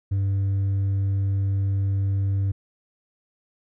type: tone with hard clipping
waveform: triangle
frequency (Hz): 98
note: G2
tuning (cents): 0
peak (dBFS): -19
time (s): 0.11-2.52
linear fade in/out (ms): 10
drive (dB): 1
effects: none